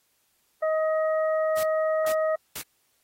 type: harmonic tone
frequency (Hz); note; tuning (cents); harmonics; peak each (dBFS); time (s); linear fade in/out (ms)
630; D#5; +21; 1 / 2 / 3; -22 / -32 / -37; 0.62-2.36; 10
type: noise bursts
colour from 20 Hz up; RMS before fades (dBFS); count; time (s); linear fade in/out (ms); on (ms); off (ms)
white; -35; 3; 1.57-2.616; 2; 62; 430
effects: white hiss -69 dBFS RMS until 3.03 s + AAC 48 kbps